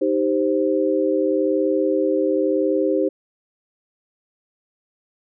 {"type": "chord", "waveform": "sine", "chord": "C minor", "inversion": "first", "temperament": "equal", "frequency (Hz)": [311.1, 392, 523.3], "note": ["Eb4", "G4", "C5"], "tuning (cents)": [0, 0, 0], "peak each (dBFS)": -21, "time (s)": [0.01, 3.09], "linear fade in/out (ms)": 10, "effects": []}